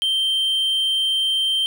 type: tone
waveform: triangle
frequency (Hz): 3136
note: G7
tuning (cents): 0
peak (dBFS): -16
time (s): 0.02-1.66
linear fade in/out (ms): 0
effects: none